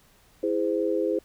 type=chord; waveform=sine; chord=E augmented; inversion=none; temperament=just; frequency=329.6 / 412 / 515 Hz; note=E4 / G#4 / B#4; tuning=0 / -14 / -28 cents; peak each=-27 dBFS; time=0.43-1.19 s; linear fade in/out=5 ms; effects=pink hiss -59 dBFS RMS until 1.24 s